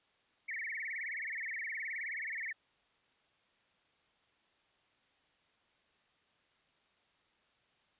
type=tone with vibrato; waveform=sine; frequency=2003 Hz; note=B6; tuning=24 cents sharp; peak=-37 dBFS; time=0.48-2.53 s; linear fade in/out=10 ms; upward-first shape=sine; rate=19 Hz; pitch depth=220 cents each way; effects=white hiss -72 dBFS RMS until 7.99 s + resampled to 8000 Hz